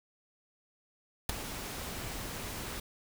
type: noise with ADSR envelope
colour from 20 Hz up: pink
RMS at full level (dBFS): -27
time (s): 1.29-2.8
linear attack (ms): 4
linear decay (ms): 10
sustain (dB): -13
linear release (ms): 5
effects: none